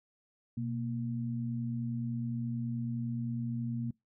sine tone pair together, 123.56 / 233.1 Hz, B2 / A#3, +1 / 0 cents, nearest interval major seventh, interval 1099 cents, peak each -35 / -35 dBFS, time 0.57-3.91 s, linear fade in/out 5 ms, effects noise-tail reverb RT60 0.2 s tail -26 dB re dry

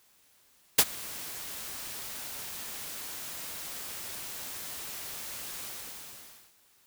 white noise with ADSR envelope, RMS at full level -17 dBFS, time 0.78-6.54 s, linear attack 10 ms, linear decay 49 ms, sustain -23 dB, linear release 920 ms, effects white hiss -64 dBFS RMS until 6.86 s

